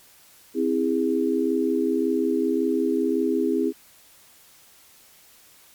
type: chord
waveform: sine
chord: C augmented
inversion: none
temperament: just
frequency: 261.6 / 327 / 408.8 Hz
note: C4 / E4 / G#4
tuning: 0 / -14 / -27 cents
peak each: -24 dBFS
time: 0.54-3.73 s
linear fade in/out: 50 ms
effects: white hiss -53 dBFS RMS until 5.74 s + MP3 96 kbps